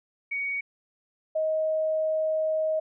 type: tone pair in turn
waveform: sine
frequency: 2242 / 629.1 Hz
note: C#7 / D#5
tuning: +19 / +19 cents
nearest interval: octave + minor seventh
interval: 2200 cents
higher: first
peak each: -27 / -23 dBFS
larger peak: second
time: 0.31-0.61 / 1.35-2.8 s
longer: second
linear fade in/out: 10 ms
effects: none